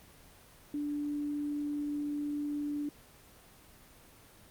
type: tone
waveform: sine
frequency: 292.5 Hz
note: D4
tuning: 7 cents flat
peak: -32 dBFS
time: 0.74-2.89 s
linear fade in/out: 2 ms
effects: pink hiss -57 dBFS RMS until 4.5 s + Opus 24 kbps